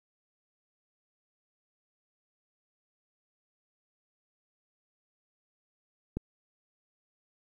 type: click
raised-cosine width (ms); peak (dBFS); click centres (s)
3; -19; 6.17
effects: 10-bit